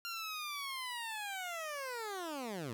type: linear sweep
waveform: 15% pulse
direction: down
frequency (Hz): 1396.9 to 106.4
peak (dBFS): -33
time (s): 0.05-2.73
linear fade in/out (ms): 0
effects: none